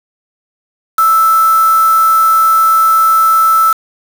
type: tone with quantisation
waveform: sine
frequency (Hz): 1318.5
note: E6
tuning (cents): 0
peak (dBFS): -6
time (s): 0.98-3.73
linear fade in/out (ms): 5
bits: 3
effects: none